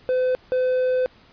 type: tone bursts at uneven times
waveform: triangle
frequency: 509 Hz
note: C5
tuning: 48 cents flat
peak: -16 dBFS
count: 2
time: 0.09-0.35 / 0.52-1.06 s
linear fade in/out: 0 ms
effects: pink hiss -53 dBFS RMS until 1.32 s + resampled to 11025 Hz